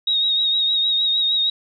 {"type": "tone with vibrato", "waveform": "sine", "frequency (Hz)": 3770, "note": "A#7", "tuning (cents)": 19, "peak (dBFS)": -16, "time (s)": [0.07, 1.5], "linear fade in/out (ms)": 5, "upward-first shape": "triangle", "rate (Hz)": 6.5, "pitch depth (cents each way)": 44, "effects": []}